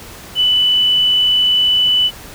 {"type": "tone", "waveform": "sine", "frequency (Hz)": 2985, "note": "F#7", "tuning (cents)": 15, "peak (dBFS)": -10, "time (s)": [0.35, 2.11], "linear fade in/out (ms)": 50, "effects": ["pink hiss -35 dBFS RMS until 2.34 s"]}